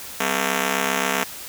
5% pulse ring-modulated tone, 225.4 Hz, A3, 42 cents sharp, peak -6 dBFS, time 0.2-1.24 s, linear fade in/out 5 ms, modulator 33.8 Hz, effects white hiss -36 dBFS RMS until 1.48 s

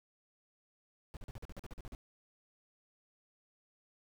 brown noise bursts, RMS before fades -45 dBFS, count 12, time 1.14-1.949 s, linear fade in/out 0 ms, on 28 ms, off 43 ms, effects none

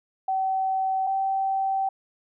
sine tone pair in turn, 764 / 773.8 Hz, G5 / G5, -45 / -23 cents, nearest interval unison, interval 22 cents, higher second, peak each -22 dBFS, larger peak neither, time 0.28-1.07 / 1.07-1.89 s, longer second, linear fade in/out 5 ms, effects none

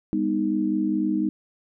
sine chord, G augmented, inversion none, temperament equal with one note detuned, 201.2 / 246.9 / 311.1 Hz, G3 / B3 / D#4, +45 / 0 / 0 cents, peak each -26 / -28 / -23 dBFS, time 0.13-1.29 s, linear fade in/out 0 ms, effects none

